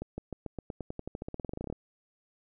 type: accelerating click train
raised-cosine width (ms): 2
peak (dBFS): -23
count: 24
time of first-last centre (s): 0.02-1.726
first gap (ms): 160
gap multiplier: 0.92
effects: none